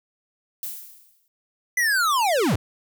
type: noise with exponential decay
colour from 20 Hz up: violet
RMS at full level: -29 dBFS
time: 0.63-1.28 s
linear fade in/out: 1 ms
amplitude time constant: 140 ms
type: linear sweep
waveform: square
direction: down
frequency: 2018 to 69.3 Hz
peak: -19 dBFS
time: 1.77-2.56 s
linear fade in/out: 5 ms
effects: none